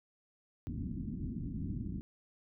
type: low-pass noise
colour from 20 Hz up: white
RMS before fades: -39 dBFS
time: 0.67-2.01 s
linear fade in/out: 0 ms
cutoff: 280 Hz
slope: 48 dB/octave
effects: none